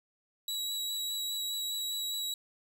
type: tone with vibrato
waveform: sawtooth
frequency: 3893 Hz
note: B7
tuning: 26 cents flat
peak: -30 dBFS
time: 0.48-2.34 s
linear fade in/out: 2 ms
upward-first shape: triangle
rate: 4.9 Hz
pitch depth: 14 cents each way
effects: none